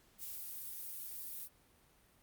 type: noise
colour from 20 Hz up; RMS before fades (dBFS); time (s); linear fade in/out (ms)
violet; -45; 0.18-1.49; 50
effects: pink hiss -68 dBFS RMS until 2.22 s + Opus 48 kbps